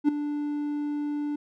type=tone with ADSR envelope; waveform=triangle; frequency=293.7 Hz; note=D4; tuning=in tune; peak=-13 dBFS; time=0.04-1.36 s; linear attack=45 ms; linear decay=7 ms; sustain=-12 dB; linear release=7 ms; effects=none